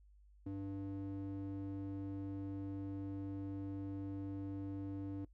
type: tone with band-pass filter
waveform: square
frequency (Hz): 98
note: G2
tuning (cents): 0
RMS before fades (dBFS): -43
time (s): 0.46-5.25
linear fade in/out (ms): 5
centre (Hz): 240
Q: 5.2
effects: noise-tail reverb RT60 0.1 s tail -22 dB re dry + added 50 Hz sine -61 dBFS peak until 5.33 s